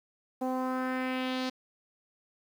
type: tone with low-pass filter sweep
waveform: sawtooth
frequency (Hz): 257.2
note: C4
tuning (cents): -30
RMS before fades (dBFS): -32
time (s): 0.41-1.5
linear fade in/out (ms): 10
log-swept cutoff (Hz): 730 to 4800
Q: 2.2
effects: 9-bit